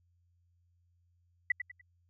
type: tone with echo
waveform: sine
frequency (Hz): 1975.5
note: B6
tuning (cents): 0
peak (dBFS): -23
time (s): 1.5-1.52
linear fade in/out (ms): 5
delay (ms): 98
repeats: 3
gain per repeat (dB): -10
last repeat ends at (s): 1.814
effects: added 87 Hz sine -68 dBFS peak until 2.09 s